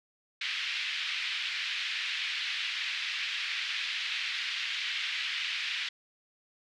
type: band-pass noise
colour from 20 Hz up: pink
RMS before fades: -34 dBFS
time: 0.41-5.89 s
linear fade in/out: 5 ms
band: 2000 to 3900 Hz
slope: 24 dB/octave
effects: none